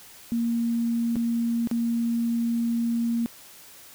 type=tone with dropouts; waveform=sine; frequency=233.1 Hz; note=A#3; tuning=in tune; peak=-22 dBFS; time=0.32-3.26 s; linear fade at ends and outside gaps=0 ms; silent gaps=1.157-1.165 / 1.673-1.713 s; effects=white hiss -48 dBFS RMS until 3.94 s